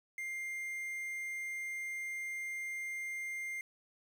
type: tone with quantisation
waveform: triangle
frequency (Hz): 2100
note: C7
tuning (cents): +6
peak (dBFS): -36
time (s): 0.18-3.61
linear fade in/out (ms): 2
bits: 9
effects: none